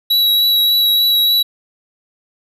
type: tone with vibrato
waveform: square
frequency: 3900 Hz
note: B7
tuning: 23 cents flat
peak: -11 dBFS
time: 0.1-1.43 s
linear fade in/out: 10 ms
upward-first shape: triangle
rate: 3.4 Hz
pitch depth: 17 cents each way
effects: none